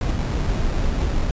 brown noise with sample-and-hold, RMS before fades -21 dBFS, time 0.01-1.31 s, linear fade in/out 2 ms, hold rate 3150 Hz, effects resampled to 16000 Hz

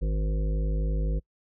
harmonic tone, 51.9 Hz, G#1, in tune, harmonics 1 / 3 / 5 / 7 / 9 / 10, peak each -24 / -33 / -43 / -43 / -42 / -44 dBFS, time 0.01-1.2 s, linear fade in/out 20 ms, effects noise-tail reverb RT60 0.1 s tail -26 dB re dry

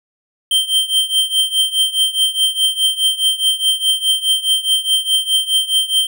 square tone with tremolo, 3136 Hz, G7, in tune, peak -10 dBFS, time 0.51-6.07 s, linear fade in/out 2 ms, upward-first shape triangle, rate 4.8 Hz, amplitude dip 90%, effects none

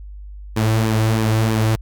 sawtooth tone with flanger, 110.5 Hz, A2, 8 cents sharp, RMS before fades -17 dBFS, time 0.56-1.76 s, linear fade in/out 10 ms, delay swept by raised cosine 1.4 to 4.9 ms, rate 3.1 Hz, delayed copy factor -0.5, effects added 50 Hz sine -32 dBFS peak until 1.81 s

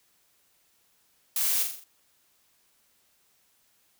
blue noise with echo, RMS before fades -27 dBFS, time 1.36-1.63 s, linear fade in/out 2 ms, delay 42 ms, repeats 5, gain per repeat -5 dB, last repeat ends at 1.84 s, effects white hiss -67 dBFS RMS until 3.99 s

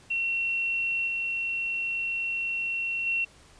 sine tone with level steps, 2724 Hz, F7, 44 cents flat, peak -25 / -27 / -24 dBFS, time 0.1-3.25 s, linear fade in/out 10 ms, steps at 1.07 / 3.06 s, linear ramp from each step 10 ms, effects pink hiss -55 dBFS RMS until 3.59 s + resampled to 22050 Hz

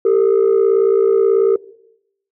sine tone pair together, 393.2 / 451.6 Hz, G4 / A4, +5 / +45 cents, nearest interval major second, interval 240 cents, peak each -11 dBFS, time 0.05-1.56 s, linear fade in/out 5 ms, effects noise-tail reverb RT60 0.8 s tail -20 dB re dry + tanh soft clip ceiling -7 dBFS

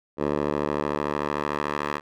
10% pulse tone with band-pass filter sweep, 73.42 Hz, D2, in tune, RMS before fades -27 dBFS, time 0.17-2.01 s, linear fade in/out 50 ms, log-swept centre 540 to 1300 Hz, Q 1, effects none

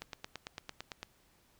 click train, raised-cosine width 0.2 ms, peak -23 dBFS, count 10, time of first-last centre 0.02-1.03 s, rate 8.91 Hz, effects pink hiss -68 dBFS RMS until 1.59 s

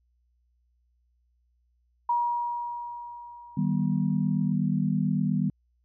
sine tone with exponential decay, 955 Hz, A#5, 42 cents sharp, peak -21 dBFS, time 2.09-4.53 s, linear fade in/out 5 ms, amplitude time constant 530 ms
sine chord, Eb augmented, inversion none, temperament just, 155.56 / 194.45 / 243.1 Hz, Eb3 / G3 / B3, 0 / -14 / -27 cents, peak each -27 / -26 / -29 dBFS, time 3.57-5.5 s, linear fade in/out 5 ms
effects added 60 Hz sine -66 dBFS peak until 5.84 s

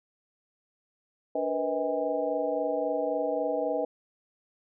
sine tone cluster, 290.3 / 477.3 / 501 / 637 / 810 Hz, D4 / A#4 / B4 / D#5 / G#5, -20 / +41 / +25 / +41 / -43 cents, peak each -35 / -34 / -31 / -30 / -36 dBFS, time 1.35-3.85 s, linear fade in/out 5 ms, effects none

